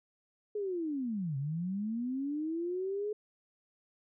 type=linear two-way sweep; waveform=sine; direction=down then up; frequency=426.6 to 132.3 to 426.6 Hz; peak=-32 dBFS; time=0.55-3.13 s; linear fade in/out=5 ms; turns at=1.37 s; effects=none